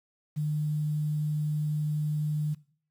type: tone with quantisation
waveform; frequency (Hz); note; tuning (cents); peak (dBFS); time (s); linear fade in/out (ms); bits
sine; 151; D3; +48; -26; 0.36-2.55; 20; 9
effects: noise-tail reverb RT60 0.5 s tail -19 dB re dry